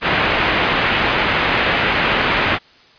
white low-pass noise, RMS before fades -17 dBFS, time 0.01-2.59 s, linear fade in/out 50 ms, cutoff 2800 Hz, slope 24 dB/octave, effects white hiss -48 dBFS RMS until 2.98 s + resampled to 11025 Hz

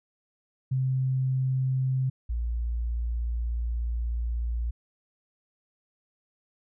sine tone pair in turn, 130.81 / 58.27 Hz, C3 / A#1, 0 / 0 cents, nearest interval octave + major second, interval 1400 cents, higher first, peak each -23 / -26 dBFS, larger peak first, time 0.71-2.1 / 2.29-4.71 s, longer second, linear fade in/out 10 ms, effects none

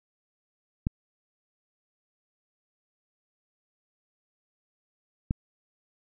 clicks, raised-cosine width 5 ms, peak -13 dBFS, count 2, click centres 0.869 / 5.309 s, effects none

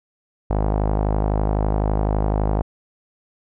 sawtooth tone with low-pass filter, 51.91 Hz, G#1, in tune, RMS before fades -20 dBFS, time 0.5-2.62 s, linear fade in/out 5 ms, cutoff 790 Hz, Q 2.1, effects none

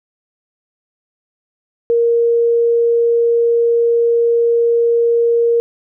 sine tone, 467.8 Hz, A#4, 6 cents sharp, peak -10 dBFS, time 1.9-5.6 s, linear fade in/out 0 ms, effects none

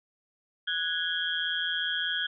sine tone cluster, 1474 / 1657 / 3192 / 3357 Hz, F#6 / G#6 / G7 / G#7, -7 / -4 / +31 / +18 cents, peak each -33 / -33 / -32 / -34 dBFS, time 0.67-2.27 s, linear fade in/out 10 ms, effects none

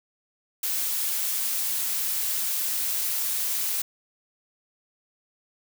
blue noise, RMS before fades -27 dBFS, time 0.63-3.82 s, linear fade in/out 5 ms, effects none

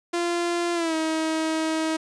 sawtooth tone with pitch glide, 345.1 to 318.3 Hz, F4 to D#4, -21 to +39 cents, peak -19 dBFS, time 0.13-1.97 s, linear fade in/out 10 ms, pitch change -140 cents, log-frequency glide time 0.74-0.95 s, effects resampled to 22050 Hz

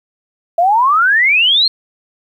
sine exponential sweep, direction up, 659.3 to 4316 Hz, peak -8 dBFS, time 0.58-1.68 s, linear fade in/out 5 ms, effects 8-bit

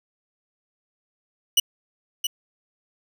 sawtooth tone with echo, 2942 Hz, F#7, 11 cents flat, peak -11 dBFS, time 1.57-1.6 s, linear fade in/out 5 ms, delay 670 ms, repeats 1, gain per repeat -8 dB, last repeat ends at 2.27 s, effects none

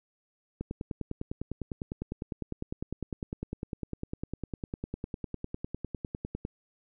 click train, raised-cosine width 3 ms, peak -21 dBFS, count 59, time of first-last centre 0.61-6.451 s, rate 9.93 Hz, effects none

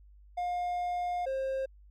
triangle tone pair in turn, 711 / 532.6 Hz, F5 / C5, +31 / +31 cents, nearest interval perfect fourth, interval 500 cents, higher first, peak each -28 / -28 dBFS, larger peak neither, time 0.37-1.26 / 1.26-1.66 s, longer first, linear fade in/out 10 ms, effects added 50 Hz sine -53 dBFS peak until 1.9 s

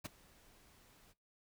pink noise with ADSR envelope, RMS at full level -41 dBFS, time 0.04-1.14 s, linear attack 17 ms, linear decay 16 ms, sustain -24 dB, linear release 29 ms, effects noise-tail reverb RT60 0.2 s tail -19 dB re dry

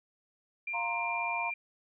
sine tone, 2384 Hz, D7, 25 cents sharp, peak -33 dBFS, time 0.67-1.54 s, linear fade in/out 5 ms
sine chord, F suspended fourth, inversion none, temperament just, 698.5 / 931.3 / 1047.7 Hz, F5 / Bb5 / C6, 0 / -2 / +2 cents, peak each -37 / -35 / -40 dBFS, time 0.73-1.51 s, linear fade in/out 20 ms
effects none

